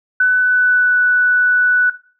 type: tone with pitch glide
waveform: sine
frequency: 1500 to 1483.6 Hz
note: F#6 to F#6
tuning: +23 to +4 cents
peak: -9 dBFS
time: 0.2-1.9 s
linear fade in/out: 5 ms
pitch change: -19 cents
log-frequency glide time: 0.37-1 s
effects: noise-tail reverb RT60 0.4 s tail -17 dB re dry